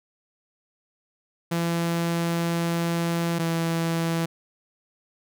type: tone pair in turn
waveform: sawtooth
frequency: 168.9 / 165.81 Hz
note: E3 / E3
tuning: +42 / +10 cents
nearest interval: unison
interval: 32 cents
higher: first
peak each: -19 dBFS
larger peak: neither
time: 1.51-3.39 / 3.39-4.26 s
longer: first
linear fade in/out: 10 ms
effects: none